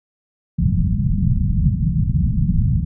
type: low-pass noise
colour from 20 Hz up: white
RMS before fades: -17 dBFS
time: 0.58-2.85 s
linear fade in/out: 10 ms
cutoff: 190 Hz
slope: 48 dB/octave
effects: none